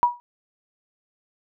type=tone with exponential decay; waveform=sine; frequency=966 Hz; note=B5; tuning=39 cents flat; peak=-10 dBFS; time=0.03-0.2 s; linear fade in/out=0 ms; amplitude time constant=36 ms; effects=none